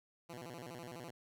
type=tone with vibrato; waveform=10% pulse; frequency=144 Hz; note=D3; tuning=34 cents flat; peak=-38 dBFS; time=0.29-1.11 s; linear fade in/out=10 ms; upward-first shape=square; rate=12 Hz; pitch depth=280 cents each way; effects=none